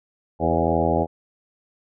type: harmonic tone with a mistuned harmonic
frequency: 82.41 Hz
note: E2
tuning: in tune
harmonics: 1 / 2 / 3 / 4 / 5 / 6 / 7 / 8 / 9 / 10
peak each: -27 / -27 / -27 / -27 / -27 / -27 / -27 / -27 / -27 / -27 dBFS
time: 0.39-1.07 s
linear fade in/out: 50 ms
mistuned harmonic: 6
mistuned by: +37 cents
effects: none